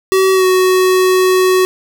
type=tone with pitch glide; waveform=square; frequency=380.4 to 371.5 Hz; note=F#4 to F#4; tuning=+48 to +7 cents; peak=-9 dBFS; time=0.12-1.65 s; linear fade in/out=0 ms; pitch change=-41 cents; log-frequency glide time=0.33-0.45 s; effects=7-bit